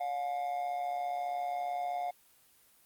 triangle tone with amplitude modulation, 713 Hz, F5, 36 cents sharp, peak -27 dBFS, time 0-2.11 s, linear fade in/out 10 ms, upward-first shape sine, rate 135 Hz, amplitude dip 65%, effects white hiss -64 dBFS RMS until 2.85 s + Opus 24 kbps

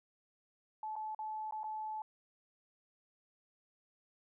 sine tone with dropouts, 865 Hz, A5, 30 cents flat, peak -38 dBFS, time 0.83-2.02 s, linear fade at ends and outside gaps 2 ms, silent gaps 0.956-0.963 / 1.148-1.19 / 1.51-1.523 / 1.633-1.641 s, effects none

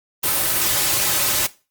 white noise with comb filter, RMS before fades -19 dBFS, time 0.23-1.47 s, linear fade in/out 10 ms, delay 4.3 ms, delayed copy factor -0.55, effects noise-tail reverb RT60 0.3 s tail -18 dB re dry + Opus 32 kbps

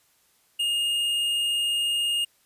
sine tone with tanh clipping, 2839 Hz, F7, 28 cents sharp, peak -24 dBFS, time 0.59-2.25 s, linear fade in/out 10 ms, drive 10 dB, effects white hiss -64 dBFS RMS until 2.45 s + resampled to 32000 Hz

